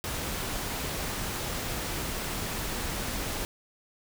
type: noise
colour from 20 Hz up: pink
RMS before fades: -33 dBFS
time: 0.04-3.45 s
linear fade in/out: 0 ms
effects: none